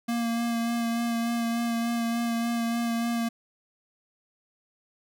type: tone with vibrato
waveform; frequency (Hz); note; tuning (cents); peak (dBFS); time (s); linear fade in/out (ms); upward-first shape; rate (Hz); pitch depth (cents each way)
square; 233.1; A#3; 0; -26; 0.08-3.29; 10; sine; 3.4; 17
effects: none